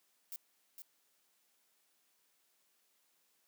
violet noise with echo, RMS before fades -44 dBFS, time 0.32-0.36 s, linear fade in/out 0 ms, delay 460 ms, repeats 1, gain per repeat -6 dB, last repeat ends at 0.82 s, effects white hiss -75 dBFS RMS until 3.47 s + high-pass 200 Hz 12 dB/octave

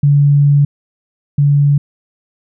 sine tone pair in turn, 143.4 / 143.4 Hz, D3 / D3, -41 / -41 cents, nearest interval unison, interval 0 cents, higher neither, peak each -6 / -7 dBFS, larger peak first, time 0.03-0.65 / 1.38-1.78 s, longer first, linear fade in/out 5 ms, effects none

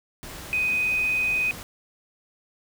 sine tone in noise, 2502 Hz, D#7, 9 cents sharp, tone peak -21 dBFS, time 0.53-1.51 s, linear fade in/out 0 ms, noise pink, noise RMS -39 dBFS, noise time 0.23-1.63 s, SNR +15 dB, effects none

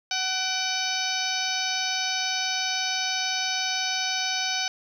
harmonic tone with a mistuned harmonic, 751 Hz, F#5, 26 cents sharp, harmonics 1 / 2 / 3 / 4 / 5 / 6 / 7 / 8, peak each -33 / -33 / -33 / -33 / -33 / -33 / -33 / -33 dBFS, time 0.11-4.68 s, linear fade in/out 2 ms, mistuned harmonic 3, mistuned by +64 cents, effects 9-bit

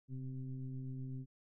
sine tone with frequency modulation, 132 Hz, C3, 16 cents sharp, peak -40 dBFS, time 0.08-1.26 s, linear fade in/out 50 ms, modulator 128 Hz, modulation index 0.83, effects none

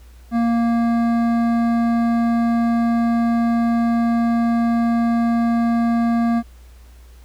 triangle tone with hard clipping, 233.1 Hz, A#3, in tune, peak -17 dBFS, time 0.31-6.43 s, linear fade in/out 50 ms, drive 16 dB, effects added 60 Hz sine -41 dBFS peak until 7.24 s + pink hiss -54 dBFS RMS until 7.24 s

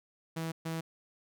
sawtooth tone bursts at uneven times, 163 Hz, E3, 19 cents flat, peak -30 dBFS, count 2, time 0.36-0.52 / 0.65-0.81 s, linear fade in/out 10 ms, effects none

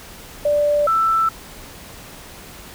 sine tone pair in turn, 587.3 / 1325.7 Hz, D5 / E6, 0 / +9 cents, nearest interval octave + major second, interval 1409 cents, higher second, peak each -14 dBFS, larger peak neither, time 0.45-0.87 / 0.87-1.29 s, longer neither, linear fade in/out 5 ms, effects pink hiss -39 dBFS RMS until 2.74 s

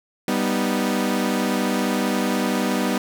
sawtooth chord, G augmented, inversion none, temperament equal, 196 / 246.9 / 311.1 Hz, G3 / B3 / D#4, 0 / 0 / 0 cents, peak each -20 / -19 / -23 dBFS, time 0.28-2.98 s, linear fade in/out 2 ms, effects none

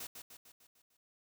white noise with echo, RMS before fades -44 dBFS, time 0-0.07 s, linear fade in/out 5 ms, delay 150 ms, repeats 6, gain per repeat -5 dB, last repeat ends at 0.97 s, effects none

